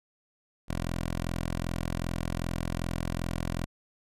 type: tone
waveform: 10% pulse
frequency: 42.58 Hz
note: F1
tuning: 43 cents flat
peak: -22 dBFS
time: 0.68-3.66 s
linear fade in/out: 20 ms
effects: resampled to 32000 Hz